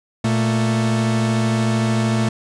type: tone pair together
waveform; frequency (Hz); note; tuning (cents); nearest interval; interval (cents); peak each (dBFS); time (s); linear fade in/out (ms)
45% pulse; 117.1 / 220.9; A#2 / A3; +8 / +7; major seventh; 1099; -19 / -19; 0.24-2.29; 5
effects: resampled to 22050 Hz